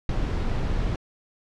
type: noise with ADSR envelope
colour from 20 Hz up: brown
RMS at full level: -18 dBFS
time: 0.09-0.96 s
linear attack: 4 ms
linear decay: 3 ms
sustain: -7 dB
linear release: 4 ms
effects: low-pass 5000 Hz 12 dB/octave